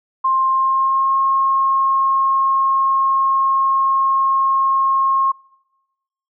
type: tone with pitch glide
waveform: sine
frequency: 1057 to 1077.3 Hz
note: C6 to C#6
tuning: +17 to -50 cents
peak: -13 dBFS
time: 0.24-5.32 s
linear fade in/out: 10 ms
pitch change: +33 cents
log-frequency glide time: 0.49-1.16 s
effects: noise-tail reverb RT60 1.0 s tail -24 dB re dry